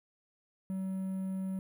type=tone with quantisation; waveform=triangle; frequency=189.9 Hz; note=F#3; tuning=45 cents sharp; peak=-31 dBFS; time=0.7-1.59 s; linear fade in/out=0 ms; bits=10; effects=none